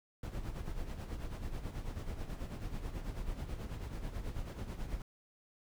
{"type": "noise with tremolo", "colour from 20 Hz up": "brown", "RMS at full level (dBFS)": -38, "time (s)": [0.23, 5.02], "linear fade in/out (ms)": 2, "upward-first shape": "sine", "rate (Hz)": 9.2, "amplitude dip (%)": 60, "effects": []}